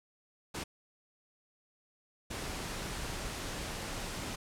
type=noise bursts at uneven times; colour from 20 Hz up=pink; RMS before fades=-39 dBFS; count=2; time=0.54-0.64 / 2.3-4.36 s; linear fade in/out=10 ms; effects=low-pass 10000 Hz 12 dB/octave